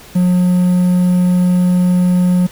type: tone with quantisation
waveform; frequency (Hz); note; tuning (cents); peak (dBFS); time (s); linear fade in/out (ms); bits
triangle; 180; F#3; -47; -7; 0.15-2.47; 10; 6
effects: pink hiss -38 dBFS RMS until 2.51 s